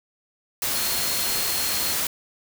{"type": "tone in noise", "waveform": "sine", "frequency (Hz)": 4254, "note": "C8", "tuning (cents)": 28, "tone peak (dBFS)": -31, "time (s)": [0.75, 1.93], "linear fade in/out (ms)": 2, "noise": "white", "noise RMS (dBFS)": -25, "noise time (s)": [0.62, 2.07], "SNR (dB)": -9, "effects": []}